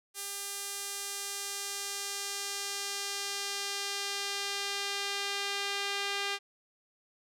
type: tone with band-pass filter sweep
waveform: sawtooth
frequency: 400 Hz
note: G4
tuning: 35 cents sharp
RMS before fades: -36 dBFS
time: 0.14-6.39 s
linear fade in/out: 50 ms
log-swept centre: 10000 to 3200 Hz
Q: 0.98
effects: none